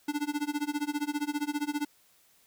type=tone with tremolo; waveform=square; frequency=293.7 Hz; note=D4; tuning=in tune; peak=-27 dBFS; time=0.08-1.85 s; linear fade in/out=5 ms; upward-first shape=sine; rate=15 Hz; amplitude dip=95%; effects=white hiss -64 dBFS RMS until 2.46 s